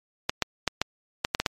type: clicks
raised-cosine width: 0.2 ms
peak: -5 dBFS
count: 8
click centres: 0.295 / 0.423 / 0.677 / 0.816 / 1.249 / 1.349 / 1.4 / 1.462 s
effects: MP3 64 kbps